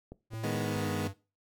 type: click train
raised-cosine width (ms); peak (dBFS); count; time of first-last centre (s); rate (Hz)
2; -30; 4; 0.12-0.767; 4.64
type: tone with pitch glide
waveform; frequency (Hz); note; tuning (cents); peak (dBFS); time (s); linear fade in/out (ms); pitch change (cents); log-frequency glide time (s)
square; 111.7 to 97.8; A2 to G2; +27 to -4; -37; 0.3-1.14; 50; -231; 0.57-0.95
type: chord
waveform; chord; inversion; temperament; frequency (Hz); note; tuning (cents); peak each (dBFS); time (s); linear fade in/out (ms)
20% pulse; G# minor; second; equal; 155.56 / 207.7 / 246.9; D#3 / G#3 / B3; 0 / 0 / 0; -31; 0.43-1.08; 10
effects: noise-tail reverb RT60 0.3 s tail -19 dB re dry